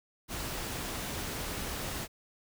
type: noise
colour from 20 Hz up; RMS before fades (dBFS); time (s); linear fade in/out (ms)
pink; -37; 0.28-2.08; 50
effects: none